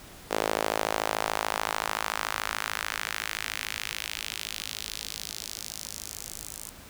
sawtooth tone with high-pass filter sweep, 53.6 Hz, A1, 45 cents flat, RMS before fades -33 dBFS, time 0.3-6.71 s, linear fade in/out 20 ms, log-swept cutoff 480 to 8200 Hz, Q 1.4, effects pink hiss -48 dBFS RMS until 6.89 s

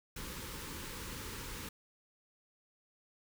pink band-stop noise, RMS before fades -44 dBFS, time 0.16-1.69 s, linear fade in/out 5 ms, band 550 to 850 Hz, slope 96 dB/octave, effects none

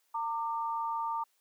sine tone pair together, 913.1 / 1187 Hz, A#5 / D6, -36 / +18 cents, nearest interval perfect fourth, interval 454 cents, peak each -32 / -36 dBFS, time 0.14-1.24 s, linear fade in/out 10 ms, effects white hiss -73 dBFS RMS until 1.4 s + high-pass 400 Hz 12 dB/octave

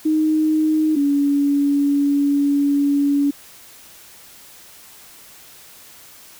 sine tone pair in turn, 311.1 / 284.1 Hz, D#4 / C#4, 0 / +43 cents, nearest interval major second, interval 157 cents, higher first, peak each -14 / -14 dBFS, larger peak neither, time 0.05-0.96 / 0.96-3.31 s, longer second, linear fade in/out 10 ms, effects white hiss -44 dBFS RMS until 6.39 s

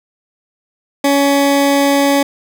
20% pulse tone, 280.6 Hz, C#4, 21 cents sharp, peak -5 dBFS, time 1.04-2.23 s, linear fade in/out 5 ms, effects none

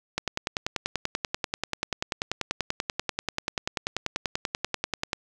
click train, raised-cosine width 0.2 ms, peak -9 dBFS, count 52, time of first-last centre 0.18-5.131 s, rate 10.3 Hz, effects none

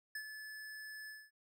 square tone with ADSR envelope, 1729 Hz, A6, 31 cents flat, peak -40 dBFS, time 0.15-1.31 s, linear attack 4 ms, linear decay 73 ms, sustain -7 dB, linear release 230 ms, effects none

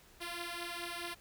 5% pulse beating tone pair, 342.8 / 347.5 Hz, F4 / F4, -32 / -9 cents, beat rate 4.7 Hz, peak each -31 dBFS, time 0.2-1.15 s, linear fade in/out 20 ms, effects pink hiss -61 dBFS RMS until 1.2 s

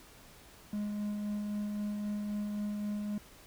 triangle tone with tremolo, 207.7 Hz, G#3, in tune, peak -30 dBFS, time 0.73-3.18 s, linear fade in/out 2 ms, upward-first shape sine, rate 3.8 Hz, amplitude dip 25%, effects pink hiss -56 dBFS RMS until 3.46 s

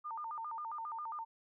sine tone with vibrato, 1046.5 Hz, C6, in tune, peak -39 dBFS, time 0.04-1.25 s, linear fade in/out 20 ms, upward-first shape square, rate 7.4 Hz, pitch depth 250 cents each way, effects none

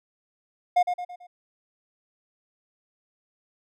triangle tone with echo, 715 Hz, F5, 41 cents sharp, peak -14 dBFS, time 0.76-0.83 s, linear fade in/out 10 ms, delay 110 ms, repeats 4, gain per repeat -7 dB, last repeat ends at 1.27 s, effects none

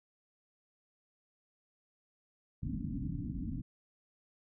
white low-pass noise, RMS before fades -38 dBFS, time 2.62-3.62 s, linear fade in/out 10 ms, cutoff 290 Hz, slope 96 dB/octave, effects none

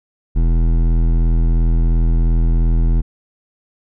sine tone with hard clipping, 41.44 Hz, E1, 10 cents sharp, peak -13 dBFS, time 0.35-3.02 s, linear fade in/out 20 ms, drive 13 dB, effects none

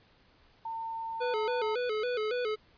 sine tone, 905 Hz, A5, 48 cents sharp, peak -34 dBFS, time 0.65-1.75 s, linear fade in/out 5 ms
square tone with vibrato, 460 Hz, A#4, 23 cents flat, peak -30 dBFS, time 1.2-2.56 s, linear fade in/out 20 ms, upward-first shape square, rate 3.6 Hz, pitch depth 120 cents each way
effects pink hiss -63 dBFS RMS until 2.77 s + resampled to 11025 Hz

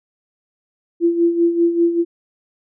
sine tone with tremolo, 340 Hz, F4, 46 cents flat, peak -10 dBFS, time 1-2.05 s, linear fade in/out 50 ms, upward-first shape sine, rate 5.1 Hz, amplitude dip 65%, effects none

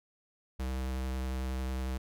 square tone with vibrato, 64.8 Hz, C2, 16 cents flat, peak -33 dBFS, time 0.59-1.98 s, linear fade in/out 10 ms, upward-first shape sine, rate 11 Hz, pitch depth 13 cents each way, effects none

